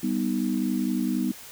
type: chord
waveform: sine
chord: G augmented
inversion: none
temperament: equal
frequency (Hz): 196 / 246.9 / 311.1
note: G3 / B3 / D#4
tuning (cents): 0 / 0 / 0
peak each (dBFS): -28 / -26 / -29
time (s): 0.03-1.32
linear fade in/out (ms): 5
effects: white hiss -44 dBFS RMS until 1.51 s